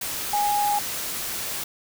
sine tone in noise, 824 Hz, G#5, 14 cents flat, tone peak -20 dBFS, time 0.33-0.79 s, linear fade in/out 5 ms, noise white, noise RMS -30 dBFS, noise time 0.01-1.64 s, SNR +7 dB, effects none

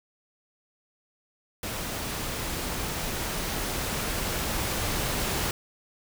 pink noise with level ramp, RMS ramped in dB -33 to -28 dBFS, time 1.63-5.51 s, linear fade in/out 2 ms, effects none

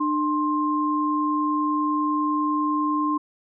sine tone pair together, 300 / 1055 Hz, D4 / C6, +37 / +14 cents, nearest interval octave + minor seventh, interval 2177 cents, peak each -23 dBFS, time 0-3.18 s, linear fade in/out 10 ms, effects none

